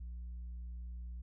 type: tone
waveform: sine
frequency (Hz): 59.7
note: A#1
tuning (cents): +42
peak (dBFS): -39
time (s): 0-1.22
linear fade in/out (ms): 10
effects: tanh soft clip ceiling -41 dBFS